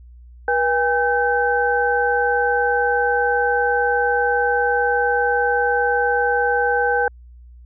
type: tone cluster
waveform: sine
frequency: 482.9 / 811 / 1538 Hz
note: B4 / G#5 / G6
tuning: -39 / -41 / -33 cents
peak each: -20 dBFS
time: 0.48-7.08 s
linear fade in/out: 2 ms
effects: added 60 Hz sine -40 dBFS peak until 7.65 s